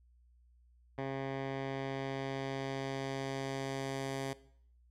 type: tone with low-pass filter sweep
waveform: 10% pulse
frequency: 135.3 Hz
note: C#3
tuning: 42 cents flat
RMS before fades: -38 dBFS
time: 0.98-4.33 s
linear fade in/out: 2 ms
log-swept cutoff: 2100 to 10000 Hz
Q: 0.79
effects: noise-tail reverb RT60 0.6 s tail -18 dB re dry + added 60 Hz sine -62 dBFS peak until 4.9 s